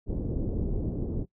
pink low-pass noise, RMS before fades -30 dBFS, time 0.06-1.26 s, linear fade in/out 50 ms, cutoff 430 Hz, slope 24 dB/octave, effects noise-tail reverb RT60 0.1 s tail -20 dB re dry

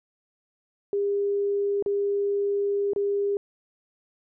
sine tone with dropouts, 403.1 Hz, G4, 48 cents sharp, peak -22 dBFS, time 0.93-3.37 s, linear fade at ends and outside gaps 1 ms, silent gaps 1.825-1.861 / 2.934-2.961 s, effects none

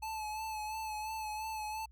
square tone with vibrato, 866 Hz, A5, 28 cents flat, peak -38 dBFS, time 0.02-1.86 s, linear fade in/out 10 ms, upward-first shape sine, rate 2.9 Hz, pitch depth 34 cents each way, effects added 60 Hz sine -55 dBFS peak until 1.91 s

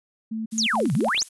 sine tone bursts, 221.3 Hz, A3, 10 cents sharp, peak -26 dBFS, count 4, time 0.31-1.093 s, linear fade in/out 10 ms, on 150 ms, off 61 ms
violet noise, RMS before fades -38 dBFS, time 0.51-1.29 s, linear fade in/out 10 ms
sine exponential two-way sweep, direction down then up, 7040 to 120.6 to 7040 Hz, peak -20 dBFS, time 0.58-1.23 s, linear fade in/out 0 ms, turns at 0.94 s
clicks, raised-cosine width 0.3 ms, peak -21 dBFS, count 11, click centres 0.755 / 0.802 / 0.856 / 0.9 / 0.952 / 1.007 / 1.046 / 1.085 / 1.147 / 1.178 / 1.22 s
effects resampled to 24000 Hz

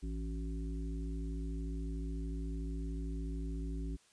harmonic tone with a mistuned harmonic, 55.4 Hz, A1, 13 cents sharp, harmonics 1 / 3 / 5 / 7, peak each -37 / -45 / -45 / -52 dBFS, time 0.02-3.97 s, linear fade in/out 20 ms, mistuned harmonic 7, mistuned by -63 cents, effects white hiss -67 dBFS RMS until 4.12 s + resampled to 22050 Hz

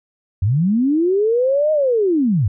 sine linear two-way sweep, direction up then down, 85.7 to 627 to 85.7 Hz, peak -13 dBFS, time 0.42-2.48 s, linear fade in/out 5 ms, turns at 1.72 s, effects none

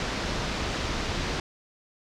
pink low-pass noise, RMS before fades -30 dBFS, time 0-1.4 s, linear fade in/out 2 ms, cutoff 5800 Hz, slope 24 dB/octave, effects none

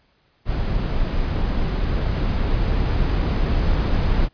brown noise with level ramp, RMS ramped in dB -22 to -18 dBFS, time 0.45-4.29 s, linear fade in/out 50 ms, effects pink hiss -62 dBFS RMS until 4.33 s + resampled to 11025 Hz

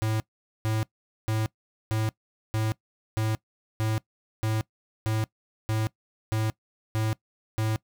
square tone bursts, 109.6 Hz, A2, 6 cents flat, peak -25 dBFS, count 13, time 0.02-7.76 s, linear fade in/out 0 ms, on 180 ms, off 450 ms, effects noise-tail reverb RT60 0.1 s tail -21 dB re dry

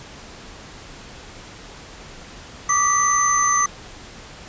sine tone cluster, 1150 / 1211 / 1959 / 6170 Hz, D6 / D#6 / B6 / G8, -37 / -47 / -15 / -28 cents, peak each -19 / -24 / -25 / -19 dBFS, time 2.69-3.66 s, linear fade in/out 5 ms, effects pink hiss -40 dBFS RMS until 4.48 s + resampled to 16000 Hz

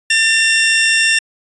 sawtooth tone pair together, 1788 / 2739 Hz, A6 / F7, +27 / -34 cents, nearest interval perfect fifth, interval 739 cents, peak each -10 dBFS, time 0.1-1.19 s, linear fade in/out 5 ms, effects resampled to 22050 Hz

